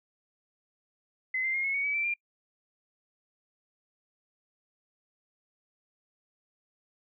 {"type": "tone with pitch steps", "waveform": "sine", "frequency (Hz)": [2041, 2087, 2135, 2184, 2233, 2284, 2336, 2390], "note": ["C7", "C7", "C7", "C#7", "C#7", "D7", "D7", "D7"], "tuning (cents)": [-44, -5, 34, -26, 12, -49, -10, 30], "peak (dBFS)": -27, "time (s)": [1.34, 2.14], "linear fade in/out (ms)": 5, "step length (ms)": 100, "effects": ["noise-tail reverb RT60 0.1 s tail -26 dB re dry"]}